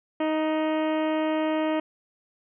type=harmonic tone with a mistuned harmonic; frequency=312.6 Hz; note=D#4; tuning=8 cents sharp; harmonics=1 / 2 / 3 / 4 / 5 / 6 / 7 / 8 / 9 / 10; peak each=-25 / -27 / -33 / -38 / -44 / -40 / -43 / -44 / -45 / -46 dBFS; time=0.2-1.8 s; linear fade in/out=5 ms; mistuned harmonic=5; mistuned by=-31 cents; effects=none